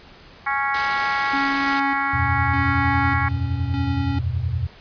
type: harmonic tone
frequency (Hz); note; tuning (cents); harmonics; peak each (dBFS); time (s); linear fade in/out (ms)
276.6; C#4; -4; 3 / 4 / 5 / 6 / 7 / 8; -25 / -26 / -27 / -28 / -28 / -29; 0.46-3.29; 10
type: noise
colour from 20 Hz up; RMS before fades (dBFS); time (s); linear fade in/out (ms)
white; -27; 0.74-1.8; 5
type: tone with tremolo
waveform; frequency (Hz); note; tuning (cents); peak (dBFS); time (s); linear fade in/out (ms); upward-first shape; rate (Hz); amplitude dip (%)
square; 277.2; C#4; 0; -25; 1.33-4.19; 5; square; 0.83; 60
type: chord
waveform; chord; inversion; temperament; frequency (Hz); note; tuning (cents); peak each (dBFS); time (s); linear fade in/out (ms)
sine; E suspended second; none; equal with one note detuned; 82.41 / 93.14 / 123.47; E2 / F#2 / B2; 0 / +12 / 0; -25; 2.13-4.67; 10
effects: pink hiss -46 dBFS RMS until 4.8 s + resampled to 11025 Hz